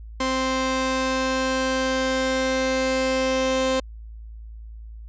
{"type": "tone pair together", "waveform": "sawtooth", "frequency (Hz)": [261.6, 523.3], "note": ["C4", "C5"], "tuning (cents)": [0, 0], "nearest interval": "octave", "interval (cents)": 1200, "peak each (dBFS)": [-21, -18], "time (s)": [0.2, 3.8], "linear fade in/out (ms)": 5, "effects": ["added 55 Hz sine -36 dBFS peak until 5.08 s", "resampled to 16000 Hz"]}